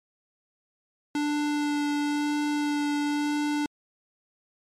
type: tone with vibrato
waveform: square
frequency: 293.7 Hz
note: D4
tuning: in tune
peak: -25 dBFS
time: 1.15-3.66 s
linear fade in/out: 2 ms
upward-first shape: sine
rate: 0.98 Hz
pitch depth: 10 cents each way
effects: low-pass 8000 Hz 12 dB/octave + MP3 64 kbps